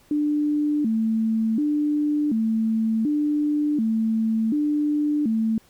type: tone with vibrato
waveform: sine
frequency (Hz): 256.9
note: C4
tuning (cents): -32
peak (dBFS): -19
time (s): 0.11-5.58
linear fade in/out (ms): 2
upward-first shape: square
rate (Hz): 0.68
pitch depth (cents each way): 250
effects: pink hiss -57 dBFS RMS until 5.69 s